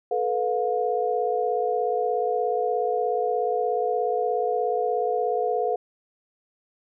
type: tone cluster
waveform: sine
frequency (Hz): 433.6 / 490.4 / 713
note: A4 / B4 / F5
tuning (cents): -25 / -12 / +36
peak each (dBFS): -26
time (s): 0.11-5.76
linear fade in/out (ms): 5
effects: none